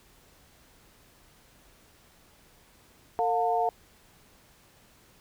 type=tone cluster; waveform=sine; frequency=454.1 / 711 / 898 Hz; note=A#4 / F5 / A5; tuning=-45 / +31 / +35 cents; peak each=-30 / -25 / -30 dBFS; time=3.19-3.69 s; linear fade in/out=0 ms; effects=pink hiss -59 dBFS RMS until 5.2 s